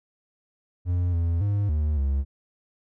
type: tone with pitch steps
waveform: triangle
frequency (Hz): 88.6 / 84.5 / 101.8 / 75.7 / 68.9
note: F2 / E2 / G#2 / D#2 / C#2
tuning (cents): +25 / +43 / -34 / -47 / -10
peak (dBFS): -19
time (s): 0.85-2.25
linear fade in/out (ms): 50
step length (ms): 280
effects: none